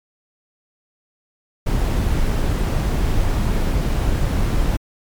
brown noise, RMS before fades -18 dBFS, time 1.66-4.77 s, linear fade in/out 10 ms, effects MP3 96 kbps

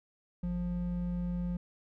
triangle tone pair together, 52.44 / 176.4 Hz, G#1 / F3, +17 / +18 cents, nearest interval octave + major sixth, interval 2101 cents, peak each -36 / -30 dBFS, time 0.43-1.57 s, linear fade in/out 5 ms, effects none

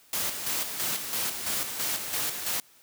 white noise with tremolo, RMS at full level -29 dBFS, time 0.13-2.6 s, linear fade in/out 2 ms, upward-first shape square, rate 3 Hz, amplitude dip 50%, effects white hiss -58 dBFS RMS until 2.82 s + high-pass 80 Hz 12 dB/octave

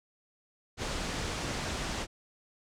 pink low-pass noise, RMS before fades -35 dBFS, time 0.77-2.07 s, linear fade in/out 50 ms, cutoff 7700 Hz, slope 24 dB/octave, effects none

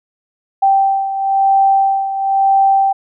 sine beating tone pair, 781 / 782 Hz, G5 / G5, -7 / -4 cents, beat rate 1 Hz, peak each -11 / -17 dBFS, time 0.62-2.93 s, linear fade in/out 10 ms, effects none

